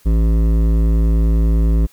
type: tone with hard clipping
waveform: sine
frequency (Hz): 55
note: A1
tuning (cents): 0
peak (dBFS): -13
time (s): 0.05-1.87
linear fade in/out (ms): 20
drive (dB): 13
effects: white hiss -52 dBFS RMS until 1.92 s